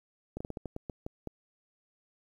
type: slowing click train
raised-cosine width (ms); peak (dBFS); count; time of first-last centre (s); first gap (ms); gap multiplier
2; -24; 10; 0.37-1.273; 35; 1.25
effects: 10-bit